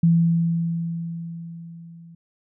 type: tone with level ramp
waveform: sine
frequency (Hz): 167.5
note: E3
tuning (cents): +28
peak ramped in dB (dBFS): -12 to -42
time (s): 0.03-2.15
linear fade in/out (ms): 5
effects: none